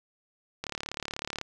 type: click train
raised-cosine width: 0.2 ms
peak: -16 dBFS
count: 29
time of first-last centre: 0.64-1.413 s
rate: 36.2 Hz
effects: none

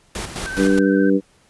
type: noise with tremolo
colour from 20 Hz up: pink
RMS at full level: -27 dBFS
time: 0.15-0.79 s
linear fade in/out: 2 ms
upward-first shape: square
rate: 4.8 Hz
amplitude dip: 55%
type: tone with vibrato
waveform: sine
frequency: 1542 Hz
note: G6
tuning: 29 cents flat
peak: -26 dBFS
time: 0.46-1.1 s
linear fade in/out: 5 ms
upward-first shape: triangle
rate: 15 Hz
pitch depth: 35 cents each way
type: harmonic tone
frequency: 97.2 Hz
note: G2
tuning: 14 cents flat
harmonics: 2 / 3 / 4 / 5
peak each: -18 / -16 / -21 / -21 dBFS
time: 0.56-1.21 s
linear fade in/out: 50 ms
effects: pink hiss -56 dBFS RMS until 1.49 s + resampled to 24000 Hz

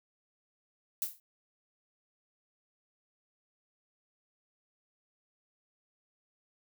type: noise with exponential decay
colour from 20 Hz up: violet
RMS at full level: -29 dBFS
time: 1.02-1.2 s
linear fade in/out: 1 ms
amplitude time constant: 39 ms
effects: none

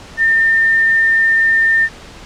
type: tone with quantisation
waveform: sine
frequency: 1806 Hz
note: A6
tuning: 45 cents sharp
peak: -9 dBFS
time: 0.17-1.89 s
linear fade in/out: 50 ms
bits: 6
effects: pink hiss -36 dBFS RMS until 2.25 s + low-pass 6000 Hz 12 dB/octave

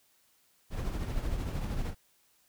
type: noise with tremolo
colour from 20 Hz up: brown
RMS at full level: -31 dBFS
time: 0.7-1.95 s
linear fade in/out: 50 ms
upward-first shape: triangle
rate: 13 Hz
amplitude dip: 50%
effects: white hiss -68 dBFS RMS until 2.48 s

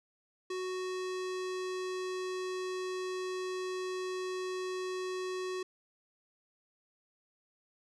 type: tone with low-pass filter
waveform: square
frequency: 370 Hz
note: F#4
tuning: in tune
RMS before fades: -37 dBFS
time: 0.5-5.63 s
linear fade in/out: 5 ms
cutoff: 6600 Hz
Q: 1.1
effects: none

